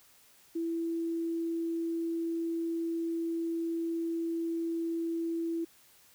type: tone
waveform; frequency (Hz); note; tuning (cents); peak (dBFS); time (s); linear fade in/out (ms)
sine; 332.4; E4; +15; -30; 0.55-5.65; 10
effects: white hiss -61 dBFS RMS until 6.14 s